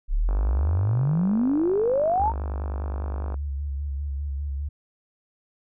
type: exponential sweep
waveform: sine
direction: up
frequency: 32 to 946 Hz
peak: -19 dBFS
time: 0.08-2.33 s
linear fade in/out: 50 ms
type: click train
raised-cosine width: 1 ms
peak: -22 dBFS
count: 153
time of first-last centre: 0.29-3.342 s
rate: 49.8 Hz
type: tone with vibrato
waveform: sine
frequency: 70.6 Hz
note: C#2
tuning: 32 cents sharp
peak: -26 dBFS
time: 2.19-4.69 s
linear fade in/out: 10 ms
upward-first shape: square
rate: 5 Hz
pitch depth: 44 cents each way
effects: none